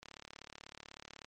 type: click train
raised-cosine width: 0.2 ms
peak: -30 dBFS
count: 45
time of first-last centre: 0.03-1.245 s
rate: 36.2 Hz
effects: MP3 48 kbps